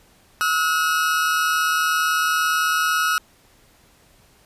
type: tone pair together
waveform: 40% pulse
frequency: 1289.1 / 1447 Hz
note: E6 / F#6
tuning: -39 / -39 cents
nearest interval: major second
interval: 200 cents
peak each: -20 dBFS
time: 0.41-3.18 s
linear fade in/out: 0 ms
effects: pink hiss -55 dBFS RMS until 4.45 s + resampled to 32000 Hz